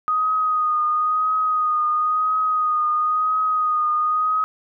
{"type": "tone with vibrato", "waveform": "sine", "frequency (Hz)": 1244.5, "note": "D#6", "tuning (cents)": 0, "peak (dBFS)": -17, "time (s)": [0.08, 4.44], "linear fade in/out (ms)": 0, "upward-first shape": "triangle", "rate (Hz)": 0.98, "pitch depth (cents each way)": 33, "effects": []}